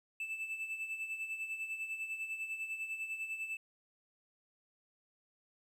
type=tone with tremolo; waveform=triangle; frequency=2637 Hz; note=E7; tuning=in tune; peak=-34 dBFS; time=0.2-3.57 s; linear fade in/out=2 ms; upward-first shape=sine; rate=10 Hz; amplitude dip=60%; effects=12-bit